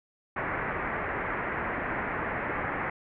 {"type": "low-pass noise", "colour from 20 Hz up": "white", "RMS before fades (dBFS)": -32, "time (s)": [0.36, 2.9], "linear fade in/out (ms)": 5, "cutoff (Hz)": 2100, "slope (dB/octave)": 48, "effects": []}